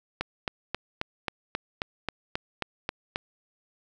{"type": "click train", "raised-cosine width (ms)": 0.3, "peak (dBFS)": -12, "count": 12, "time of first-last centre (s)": [0.21, 3.159], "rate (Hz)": 3.73, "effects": []}